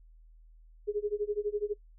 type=tone with tremolo; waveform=sine; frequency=415.6 Hz; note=G#4; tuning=1 cent sharp; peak=-26 dBFS; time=0.87-1.74 s; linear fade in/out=20 ms; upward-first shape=sine; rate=12 Hz; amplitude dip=95%; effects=noise-tail reverb RT60 0.1 s tail -21 dB re dry + added 40 Hz sine -53 dBFS peak until 1.98 s